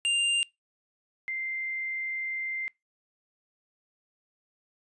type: tone pair in turn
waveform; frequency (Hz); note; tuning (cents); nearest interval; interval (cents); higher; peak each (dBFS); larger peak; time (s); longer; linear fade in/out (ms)
square / sine; 2794 / 2089; F7 / C7; 0 / -3; perfect fourth; 503; first; -24 / -30; first; 0.05-0.43 / 1.28-2.68; second; 0
effects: noise-tail reverb RT60 0.2 s tail -24 dB re dry + resampled to 22050 Hz